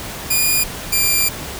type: tone pair in turn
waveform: 5% pulse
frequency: 2436 / 2382 Hz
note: D#7 / D7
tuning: -37 / +24 cents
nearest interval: unison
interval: 39 cents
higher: first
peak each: -4 dBFS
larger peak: neither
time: 0.3-0.64 / 0.92-1.29 s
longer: second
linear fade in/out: 10 ms
effects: pink hiss -29 dBFS RMS until 1.59 s